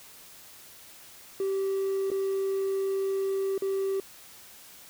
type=tone with dropouts; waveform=triangle; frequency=388.3 Hz; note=G4; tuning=16 cents flat; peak=-23 dBFS; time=1.4-4 s; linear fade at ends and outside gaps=2 ms; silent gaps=2.103-2.115 / 3.579-3.621 s; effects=tanh soft clip ceiling -20 dBFS + white hiss -50 dBFS RMS until 4.89 s